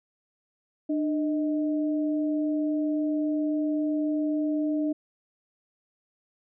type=tone pair together; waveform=sine; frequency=300.6 / 627 Hz; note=D4 / D#5; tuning=+40 / +13 cents; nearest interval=octave + minor second; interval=1273 cents; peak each=-24 / -34 dBFS; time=0.89-4.93 s; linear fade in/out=10 ms; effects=none